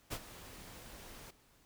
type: noise with ADSR envelope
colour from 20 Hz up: pink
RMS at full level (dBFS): -38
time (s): 0.1-1.31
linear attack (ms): 25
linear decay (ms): 60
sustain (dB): -14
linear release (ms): 9
effects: pink hiss -67 dBFS RMS until 1.65 s